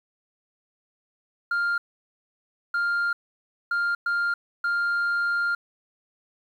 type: tone bursts at uneven times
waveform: sine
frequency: 1400 Hz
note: F6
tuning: 4 cents sharp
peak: -19 dBFS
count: 5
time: 1.51-1.78 / 2.74-3.13 / 3.71-3.95 / 4.06-4.34 / 4.64-5.55 s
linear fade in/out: 5 ms
effects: tanh soft clip ceiling -21 dBFS + 9-bit